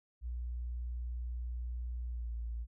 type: tone with pitch glide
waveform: sine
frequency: 60.2 to 57.58 Hz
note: B1 to A#1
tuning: -44 to -21 cents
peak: -36 dBFS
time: 0.21-2.67 s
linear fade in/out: 50 ms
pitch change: -77 cents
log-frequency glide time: 2.11-2.31 s
effects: none